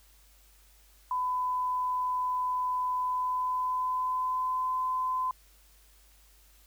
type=tone with pitch glide; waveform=sine; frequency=1004 to 1021 Hz; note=B5 to C6; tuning=+28 to -43 cents; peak=-27 dBFS; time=1.11-5.31 s; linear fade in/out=2 ms; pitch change=+29 cents; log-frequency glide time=2.98-4.75 s; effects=added 50 Hz sine -59 dBFS peak until 6.66 s + white hiss -62 dBFS RMS until 6.66 s